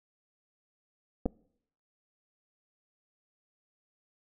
clicks, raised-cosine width 2 ms, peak -19 / -15 dBFS, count 2, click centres 1.257 / 1.261 s, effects noise-tail reverb RT60 0.7 s tail -25 dB re dry

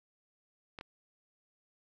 clicks, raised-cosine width 0.3 ms, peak -27 dBFS, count 2, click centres 0.788 / 0.811 s, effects none

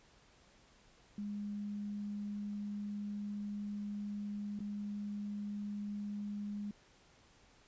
sine tone with dropouts, 205.6 Hz, G#3, 17 cents flat, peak -38 dBFS, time 1.18-6.71 s, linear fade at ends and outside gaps 2 ms, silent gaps 4.591-4.603 s, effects pink hiss -65 dBFS RMS until 7.67 s + resampled to 16000 Hz

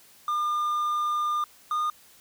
triangle tone pair in turn, 1205 / 1221.1 Hz, D6 / D#6, +44 / -33 cents, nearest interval unison, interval 23 cents, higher second, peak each -22 dBFS, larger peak neither, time 0.28-1.44 / 1.71-1.9 s, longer first, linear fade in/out 2 ms, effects white hiss -55 dBFS RMS until 2.2 s

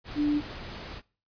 sine tone in noise, 294.9 Hz, D4, 7 cents sharp, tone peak -22 dBFS, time 0.15-0.42 s, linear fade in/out 50 ms, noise pink, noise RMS -40 dBFS, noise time 0.04-1.02 s, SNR +15 dB, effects noise-tail reverb RT60 0.4 s tail -23 dB re dry + resampled to 11025 Hz

